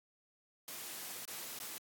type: noise with dropouts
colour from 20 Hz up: white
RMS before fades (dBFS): -45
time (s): 0.68-1.78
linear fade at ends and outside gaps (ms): 0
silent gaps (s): 1.252-1.278 / 1.588-1.601
effects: high-pass 150 Hz 12 dB/octave + AAC 64 kbps